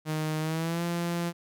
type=tone with pitch glide; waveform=sawtooth; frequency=155.56 to 171.61 Hz; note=D#3 to F3; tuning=0 to -30 cents; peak=-24 dBFS; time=0.05-1.33 s; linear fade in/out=50 ms; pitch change=+170 cents; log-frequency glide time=0.4-0.83 s; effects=none